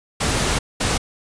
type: noise bursts at uneven times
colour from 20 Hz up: pink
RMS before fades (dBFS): -20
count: 2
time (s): 0.2-0.59 / 0.8-0.98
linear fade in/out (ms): 10
effects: resampled to 22050 Hz